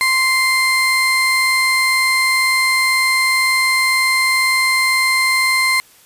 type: tone pair together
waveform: 35% pulse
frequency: 1046.5 / 2093 Hz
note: C6 / C7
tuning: 0 / 0 cents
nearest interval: octave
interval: 1200 cents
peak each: -18 / -13 dBFS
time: 0.01-5.8 s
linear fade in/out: 0 ms
effects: white hiss -48 dBFS RMS until 6.05 s + resampled to 32000 Hz